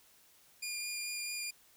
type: tone with vibrato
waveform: 15% pulse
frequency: 2415 Hz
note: D7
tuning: 48 cents sharp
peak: -30 dBFS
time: 0.62-1.51 s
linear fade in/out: 10 ms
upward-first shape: sine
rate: 4.6 Hz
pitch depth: 8 cents each way
effects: white hiss -64 dBFS RMS until 1.76 s